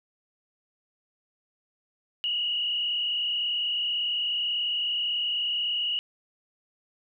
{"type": "tone with frequency modulation", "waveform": "sine", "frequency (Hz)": 2899, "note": "F#7", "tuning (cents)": -36, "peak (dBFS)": -25, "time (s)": [2.24, 5.99], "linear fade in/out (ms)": 0, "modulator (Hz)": 38.2, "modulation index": 1.9, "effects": []}